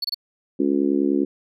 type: tone bursts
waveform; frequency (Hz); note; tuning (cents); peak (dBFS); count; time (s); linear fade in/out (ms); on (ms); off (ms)
triangle; 4435; C#8; 0; -21; 3; 0.02-0.145; 5; 25; 25
type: harmonic tone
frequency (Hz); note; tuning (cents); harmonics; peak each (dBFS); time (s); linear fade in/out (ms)
70; C#2; +18; 3 / 4 / 5 / 6 / 7; -26 / -20 / -22 / -30 / -34; 0.59-1.25; 10
effects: none